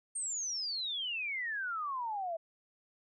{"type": "exponential sweep", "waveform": "sine", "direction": "down", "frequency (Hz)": [8810, 642], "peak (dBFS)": -34, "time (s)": [0.15, 2.37], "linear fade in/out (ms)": 10, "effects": []}